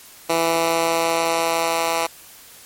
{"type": "tone with high-pass filter sweep", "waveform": "10% pulse", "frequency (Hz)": 165.8, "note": "E3", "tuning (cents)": 10, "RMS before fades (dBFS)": -20, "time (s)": [0.29, 2.07], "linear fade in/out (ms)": 10, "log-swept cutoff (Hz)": [380, 710], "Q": 0.84, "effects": ["white hiss -44 dBFS RMS until 2.65 s", "MP3 64 kbps"]}